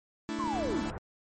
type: chord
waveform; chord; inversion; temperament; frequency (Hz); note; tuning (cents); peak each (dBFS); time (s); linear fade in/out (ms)
45% pulse; A suspended fourth; none; equal; 220 / 293.7 / 329.6; A3 / D4 / E4; 0 / 0 / 0; -37; 0.29-0.9; 0
type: clicks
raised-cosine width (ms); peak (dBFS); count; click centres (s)
3; -30; 7; 0.389 / 0.441 / 0.475 / 0.652 / 0.703 / 0.765 / 0.965
type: linear sweep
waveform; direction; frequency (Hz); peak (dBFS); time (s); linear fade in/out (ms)
sine; down; 1108.7 to 181.8; -31; 0.39-0.83; 10
type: low-pass noise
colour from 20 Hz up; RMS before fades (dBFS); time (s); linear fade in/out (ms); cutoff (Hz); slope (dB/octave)
pink; -40; 0.53-0.98; 0; 1500; 24
effects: MP3 32 kbps